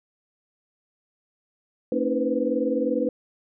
sine tone cluster, 228.5 / 273.7 / 317 / 488.1 / 508 Hz, A#3 / C#4 / D#4 / B4 / B4, -34 / -22 / +32 / -20 / +49 cents, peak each -29 / -27 / -29 / -27 / -27 dBFS, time 1.92-3.09 s, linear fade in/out 2 ms, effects none

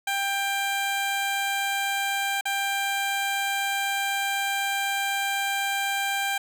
15% pulse tone with dropouts, 792 Hz, G5, 18 cents sharp, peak -18 dBFS, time 0.07-6.38 s, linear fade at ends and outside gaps 5 ms, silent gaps 2.411-2.454 s, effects none

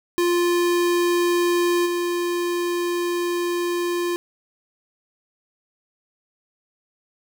square tone with level steps, 349.2 Hz, F4, in tune, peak -18 / -22 dBFS, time 0.18-4.16 s, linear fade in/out 0 ms, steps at 1.85 s, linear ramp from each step 20 ms, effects none

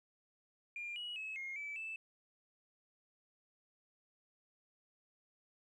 sine tone with pitch steps, 2401 / 2912 / 2581 / 2141 / 2307 / 2636 Hz, D7 / F#7 / E7 / C7 / D7 / E7, +38 / -28 / -37 / +39 / -31 / -1 cents, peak -40 dBFS, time 0.76-1.96 s, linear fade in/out 2 ms, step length 200 ms, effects tanh soft clip ceiling -37 dBFS + 13-bit

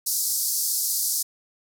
white band-pass noise, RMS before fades -25 dBFS, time 0.06-1.23 s, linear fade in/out 10 ms, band 4600 to 15000 Hz, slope 48 dB/octave, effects none

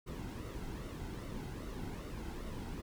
brown noise with flanger, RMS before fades -43 dBFS, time 0.06-2.82 s, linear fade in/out 20 ms, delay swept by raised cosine 1.2 to 1.74 ms, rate 2.5 Hz, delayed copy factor -0.55, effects none

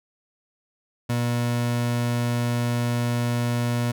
30% pulse tone, 120 Hz, B2, 49 cents flat, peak -19 dBFS, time 1.09-3.92 s, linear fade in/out 10 ms, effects none

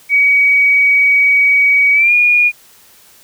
sine tone with pitch glide, 2262 to 2438 Hz, C#7 to D#7, +34 to -36 cents, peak -7 dBFS, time 0.09-2.52 s, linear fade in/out 50 ms, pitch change +130 cents, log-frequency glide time 1.93-2.13 s, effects white hiss -45 dBFS RMS until 3.23 s

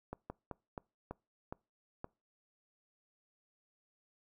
slowing click train, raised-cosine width 1 ms, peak -27 dBFS, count 7, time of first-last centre 0.13-2.044 s, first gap 170 ms, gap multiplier 1.25, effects noise-tail reverb RT60 0.3 s tail -25 dB re dry

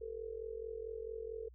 sine tone with amplitude modulation, 449.1 Hz, A4, 35 cents sharp, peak -37 dBFS, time 0.01-1.49 s, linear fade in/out 10 ms, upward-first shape sine, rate 44.5 Hz, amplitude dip 85%, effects added 60 Hz sine -55 dBFS peak until 1.54 s

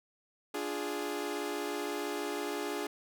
sawtooth chord, D diminished, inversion none, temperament equal, 293.7 / 349.2 / 415.3 Hz, D4 / F4 / Ab4, 0 / 0 / 0 cents, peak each -35 / -36 / -33 dBFS, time 0.54-2.87 s, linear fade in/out 5 ms, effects none

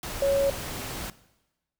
sine tone in noise, 554.4 Hz, C#5, in tune, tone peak -20 dBFS, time 0.22-0.5 s, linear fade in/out 2 ms, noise pink, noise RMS -35 dBFS, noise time 0.03-1.1 s, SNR +12 dB, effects noise-tail reverb RT60 1.0 s tail -18 dB re dry

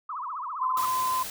sine tone with vibrato, 1119 Hz, C#6, 16 cents sharp, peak -31 dBFS, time 0.09-0.87 s, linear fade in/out 5 ms, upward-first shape triangle, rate 15 Hz, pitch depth 300 cents each way
sine tone, 1027 Hz, C6, 33 cents flat, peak -24 dBFS, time 0.61-1.23 s, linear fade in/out 5 ms
white noise, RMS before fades -36 dBFS, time 0.77-1.3 s, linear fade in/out 2 ms
effects none

